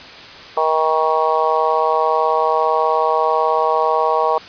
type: harmonic tone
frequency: 158.3 Hz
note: D#3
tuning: 30 cents sharp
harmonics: 3 / 4 / 5 / 6 / 7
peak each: -20 / -20 / -20 / -20 / -20 dBFS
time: 0.57-4.38 s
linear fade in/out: 2 ms
effects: white hiss -36 dBFS RMS until 4.48 s + resampled to 11025 Hz